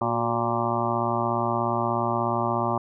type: harmonic tone with a mistuned harmonic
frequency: 116.8 Hz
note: A#2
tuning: 4 cents sharp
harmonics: 1 / 2 / 3 / 5 / 6 / 7 / 8 / 9 / 10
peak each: -31 / -31 / -31 / -31 / -31 / -31 / -31 / -31 / -31 dBFS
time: 0.01-2.78 s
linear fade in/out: 5 ms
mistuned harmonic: 3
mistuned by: +48 cents
effects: none